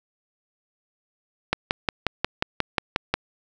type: click train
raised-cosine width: 0.3 ms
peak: -4 dBFS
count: 10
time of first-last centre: 1.53-3.14 s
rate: 5.59 Hz
effects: none